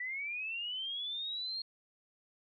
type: linear sweep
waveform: sine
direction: up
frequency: 1944 to 4262 Hz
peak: -36 dBFS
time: 0-1.62 s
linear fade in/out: 5 ms
effects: none